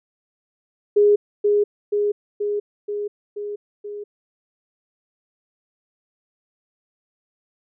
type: tone with echo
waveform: sine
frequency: 412.9 Hz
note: G#4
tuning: 10 cents flat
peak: -11 dBFS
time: 0.96-1.16 s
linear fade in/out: 10 ms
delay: 480 ms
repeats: 6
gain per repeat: -3 dB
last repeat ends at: 4.04 s
effects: none